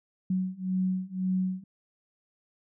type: beating tone pair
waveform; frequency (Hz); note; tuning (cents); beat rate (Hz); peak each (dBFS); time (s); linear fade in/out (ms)
sine; 185 / 186.9; F#3 / F#3; 0 / +18; 1.9; -30 / -29; 0.3-1.64; 5
effects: none